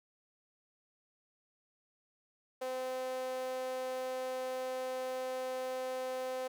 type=tone with high-pass filter; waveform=sawtooth; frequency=257.4 Hz; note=C4; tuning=28 cents flat; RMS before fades=-38 dBFS; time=2.61-6.48 s; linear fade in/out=10 ms; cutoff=570 Hz; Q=6.4; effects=none